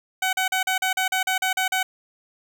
15% pulse tone bursts, 753 Hz, F#5, 30 cents sharp, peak -14 dBFS, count 11, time 0.22-1.83 s, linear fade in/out 5 ms, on 110 ms, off 40 ms, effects none

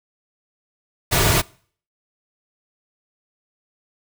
pink noise with comb filter, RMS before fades -17 dBFS, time 1.11-1.42 s, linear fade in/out 20 ms, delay 3.8 ms, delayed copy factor -0.5, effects noise-tail reverb RT60 0.5 s tail -24 dB re dry

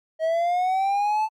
triangle linear sweep, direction up, 633 to 880 Hz, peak -18 dBFS, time 0.19-1.29 s, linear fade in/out 50 ms, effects Opus 48 kbps

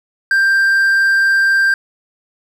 triangle tone, 1581 Hz, G6, 14 cents sharp, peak -8 dBFS, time 0.31-1.74 s, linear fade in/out 2 ms, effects none

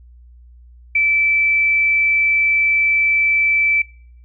sine tone, 2320 Hz, D7, 22 cents flat, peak -12 dBFS, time 0.95-3.82 s, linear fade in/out 5 ms, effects noise-tail reverb RT60 0.7 s tail -26 dB re dry + added 60 Hz sine -41 dBFS peak until 4.24 s

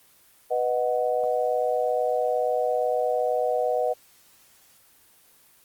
sine chord, B major, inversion none, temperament equal, 493.9 / 622.3 / 740 Hz, B4 / D#5 / F#5, 0 / 0 / 0 cents, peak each -25 / -26 / -27 dBFS, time 0.5-3.94 s, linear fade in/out 20 ms, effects white hiss -57 dBFS RMS until 5.64 s + Opus 24 kbps

